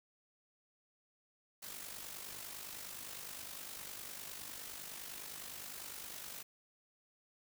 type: noise with amplitude modulation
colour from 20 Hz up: white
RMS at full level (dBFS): -45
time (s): 1.62-6.43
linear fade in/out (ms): 10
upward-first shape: sine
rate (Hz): 49.8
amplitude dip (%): 55
effects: none